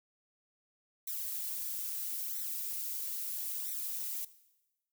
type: noise with flanger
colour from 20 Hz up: violet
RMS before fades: -38 dBFS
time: 1.07-4.25 s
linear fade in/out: 5 ms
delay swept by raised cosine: 0.51 to 6.51 ms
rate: 0.76 Hz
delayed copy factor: +1
effects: noise-tail reverb RT60 1.0 s tail -17 dB re dry